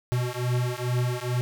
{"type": "beating tone pair", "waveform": "square", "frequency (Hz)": [122.4, 124.7], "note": ["B2", "B2"], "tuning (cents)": [-15, 17], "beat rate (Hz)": 2.3, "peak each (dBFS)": -28, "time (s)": [0.12, 1.41], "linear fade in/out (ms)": 0, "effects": []}